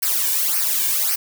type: noise with flanger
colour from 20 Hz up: blue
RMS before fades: -20 dBFS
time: 0.02-1.16 s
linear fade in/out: 10 ms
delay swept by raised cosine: 0.27 to 1.57 ms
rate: 1.8 Hz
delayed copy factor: -0.8
effects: none